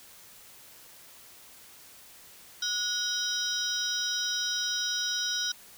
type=tone cluster; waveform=sine; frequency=1460 / 3141 / 3829 / 5050 / 5680 Hz; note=F#6 / G7 / A#7 / D#8 / F8; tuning=-24 / +3 / +46 / +25 / +28 cents; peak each=-35 / -37 / -33 / -35 / -33 dBFS; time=2.62-5.52 s; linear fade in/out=5 ms; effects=white hiss -52 dBFS RMS until 5.77 s